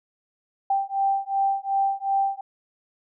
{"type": "beating tone pair", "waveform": "sine", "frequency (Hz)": [784, 786.7], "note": ["G5", "G5"], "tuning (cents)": [0, 6], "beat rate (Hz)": 2.7, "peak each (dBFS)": -24, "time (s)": [0.7, 2.41], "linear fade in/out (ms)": 5, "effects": []}